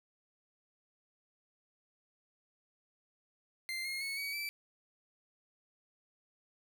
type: tone with pitch steps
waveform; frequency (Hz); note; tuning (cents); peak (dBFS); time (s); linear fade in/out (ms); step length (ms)
30% pulse; 2088 / 2144 / 2202 / 2261 / 2322; C7 / C7 / C#7 / C#7 / D7; -4 / +42 / -12 / +34 / -20; -34; 3.69-4.49; 0; 160
effects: none